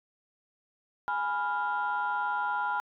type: chord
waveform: sine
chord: F diminished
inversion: first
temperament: equal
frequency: 830.6 / 987.8 / 1396.9 Hz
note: Ab5 / Cb6 / F6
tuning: 0 / 0 / 0 cents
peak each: -31 dBFS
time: 1.08-2.8 s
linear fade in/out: 0 ms
effects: tanh soft clip ceiling -21 dBFS